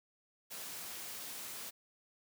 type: high-pass noise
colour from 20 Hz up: white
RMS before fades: -45 dBFS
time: 0.5-1.71 s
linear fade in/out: 20 ms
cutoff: 120 Hz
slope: 12 dB/octave
effects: none